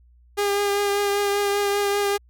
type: tone with vibrato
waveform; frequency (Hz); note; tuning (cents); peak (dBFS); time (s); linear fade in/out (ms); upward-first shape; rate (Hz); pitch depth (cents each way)
sawtooth; 404.9; G#4; -44; -16; 0.37-2.18; 20; triangle; 5.1; 21
effects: added 60 Hz sine -51 dBFS peak until 2.29 s